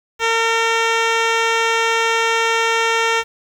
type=tone with low-pass filter; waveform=10% pulse; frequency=455.6 Hz; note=A#4; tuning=40 cents flat; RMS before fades=-17 dBFS; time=0.19-3.24 s; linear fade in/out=50 ms; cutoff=4900 Hz; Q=1.3; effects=7-bit